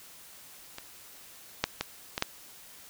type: clicks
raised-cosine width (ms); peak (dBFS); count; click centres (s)
0.2; -22 / -7 / -12 / -13 / -8; 5; 0.784 / 1.64 / 1.81 / 2.179 / 2.224
effects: white hiss -51 dBFS RMS until 2.89 s